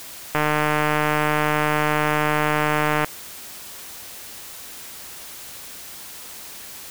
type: click train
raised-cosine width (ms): 0.5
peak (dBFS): -5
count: 408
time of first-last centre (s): 0.35-3.045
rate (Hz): 151
effects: white hiss -38 dBFS RMS until 6.9 s